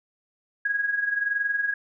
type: tone with amplitude modulation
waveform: sine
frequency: 1650 Hz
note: G#6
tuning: 12 cents flat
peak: -20 dBFS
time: 0.65-1.74 s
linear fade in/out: 5 ms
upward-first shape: sine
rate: 21.3 Hz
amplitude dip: 65%
effects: none